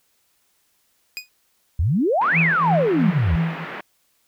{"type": "tone with exponential decay", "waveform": "25% pulse", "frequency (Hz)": 2483, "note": "D#7", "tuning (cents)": -4, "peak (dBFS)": -20, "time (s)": [1.17, 1.29], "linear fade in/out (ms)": 0, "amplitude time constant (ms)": 25}
{"type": "exponential two-way sweep", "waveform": "sine", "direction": "up then down", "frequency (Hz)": [69.3, 2645, 69.3], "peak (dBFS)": -16, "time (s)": [1.79, 3.36], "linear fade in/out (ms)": 5, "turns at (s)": 2.39}
{"type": "band-pass noise", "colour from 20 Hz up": "white", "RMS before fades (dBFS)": -33, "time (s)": [2.21, 3.81], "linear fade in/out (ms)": 5, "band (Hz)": [170, 2200], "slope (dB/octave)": 24}
{"type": "tone with tremolo", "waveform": "sine", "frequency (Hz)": 164.81, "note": "E3", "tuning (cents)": 0, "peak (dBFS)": -16, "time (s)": [2.32, 3.66], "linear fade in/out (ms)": 50, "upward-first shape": "triangle", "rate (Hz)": 3, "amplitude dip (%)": 100}
{"effects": ["white hiss -65 dBFS RMS until 4.27 s"]}